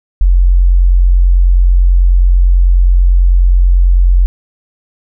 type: tone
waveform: sine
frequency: 44.6 Hz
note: F1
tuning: 37 cents sharp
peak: -4 dBFS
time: 0.21-4.26 s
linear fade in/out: 0 ms
effects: none